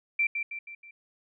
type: tone with echo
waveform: sine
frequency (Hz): 2349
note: D7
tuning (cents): 0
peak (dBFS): -22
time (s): 0.19-0.27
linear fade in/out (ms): 5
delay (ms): 160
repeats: 4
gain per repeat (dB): -6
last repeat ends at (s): 0.91
effects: none